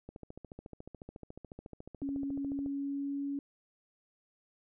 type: click train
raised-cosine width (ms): 2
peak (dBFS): -32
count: 37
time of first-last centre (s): 0.09-2.661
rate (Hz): 14
type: tone with pitch glide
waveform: sine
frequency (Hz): 277.2 to 280.9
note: C#4 to C#4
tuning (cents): 0 to +23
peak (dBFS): -33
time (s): 2.02-3.39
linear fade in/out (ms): 2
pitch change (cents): +23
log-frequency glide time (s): 2.2-3.23
effects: none